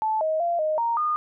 sine tone with pitch steps, 872 / 630 / 688 / 620 / 931 / 1222 Hz, A5 / D#5 / F5 / D#5 / A#5 / D#6, -16 / +21 / -26 / -6 / -2 / -32 cents, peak -21 dBFS, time 0.02-1.16 s, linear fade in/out 0 ms, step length 190 ms, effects none

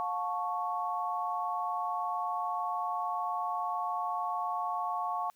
sine chord, F augmented, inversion none, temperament equal with one note detuned, 713.1 / 880 / 1108.7 Hz, F5 / A5 / C#6, +36 / 0 / 0 cents, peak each -35 / -36 / -34 dBFS, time 0-5.3 s, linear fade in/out 0 ms, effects white hiss -70 dBFS RMS until 5.35 s

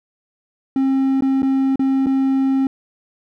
triangle tone with dropouts, 267.9 Hz, C4, 41 cents sharp, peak -12 dBFS, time 0.76-2.67 s, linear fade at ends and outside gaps 2 ms, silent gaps 1.208-1.222 / 1.421-1.429 / 1.758-1.794 / 2.061-2.067 s, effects none

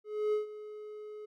triangle tone with ADSR envelope, 423.8 Hz, G#4, 35 cents sharp, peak -24 dBFS, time 0.04-1.26 s, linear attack 290 ms, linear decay 130 ms, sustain -16 dB, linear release 13 ms, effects none

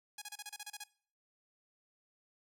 5% pulse tone bursts, 830.6 Hz, G#5, in tune, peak -31 dBFS, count 10, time 0.18-0.839 s, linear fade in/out 5 ms, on 38 ms, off 31 ms, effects noise-tail reverb RT60 0.5 s tail -21 dB re dry

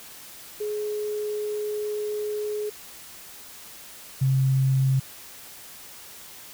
sine tone pair in turn, 420.8 / 133.2 Hz, G#4 / C3, +23 / +31 cents, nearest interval octave + minor sixth, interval 1992 cents, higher first, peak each -26 / -18 dBFS, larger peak second, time 0.6-2.7 / 4.21-5 s, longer first, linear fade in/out 10 ms, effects white hiss -44 dBFS RMS until 6.53 s

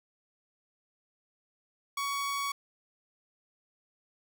sawtooth tone, 1122 Hz, C#6, 21 cents sharp, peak -27 dBFS, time 1.97-2.52 s, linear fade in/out 5 ms, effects none

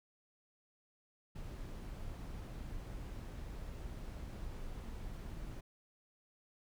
brown noise, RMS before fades -45 dBFS, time 1.35-5.61 s, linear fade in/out 10 ms, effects none

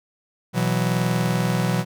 45% pulse chord, B suspended fourth, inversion none, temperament just, 123.47 / 164.63 / 185.21 Hz, B2 / E3 / F#3, 0 / -2 / +2 cents, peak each -24 dBFS, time 0.53-1.85 s, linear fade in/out 50 ms, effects none

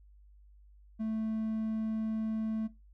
triangle tone, 220 Hz, A3, in tune, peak -29 dBFS, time 0.99-2.68 s, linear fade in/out 20 ms, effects noise-tail reverb RT60 0.2 s tail -17 dB re dry + added 50 Hz sine -55 dBFS peak until 2.93 s

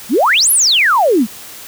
sine exponential two-way sweep, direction up then down, 193.5 to 11910 to 193.5 Hz, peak -8 dBFS, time 0.09-1.27 s, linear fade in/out 50 ms, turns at 0.51 s, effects white hiss -33 dBFS RMS until 1.67 s

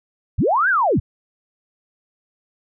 sine linear two-way sweep, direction up then down, 41.2 to 1653 to 41.2 Hz, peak -14 dBFS, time 0.38-1 s, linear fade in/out 10 ms, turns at 0.69 s, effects none

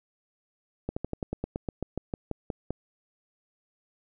slowing click train, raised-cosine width 2 ms, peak -17 dBFS, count 15, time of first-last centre 0.89-2.706 s, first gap 75 ms, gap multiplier 1.08, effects none

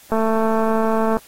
click train, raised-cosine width 1 ms, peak -7 dBFS, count 234, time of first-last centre 0.12-1.17 s, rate 222 Hz, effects white hiss -47 dBFS RMS until 1.27 s + AAC 48 kbps

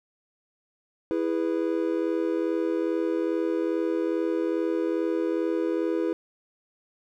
triangle chord, E major, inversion none, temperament just, 329.6 / 412 / 494.4 Hz, E4 / G#4 / B4, 0 / -14 / +2 cents, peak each -24 / -28 / -28 dBFS, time 1.11-6.13 s, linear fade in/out 0 ms, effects none

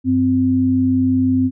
sine tone pair together, 97 / 259 Hz, G2 / C4, -18 / -17 cents, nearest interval octave + perfect fourth, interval 1701 cents, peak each -21 / -13 dBFS, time 0.04-1.51 s, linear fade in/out 50 ms, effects none

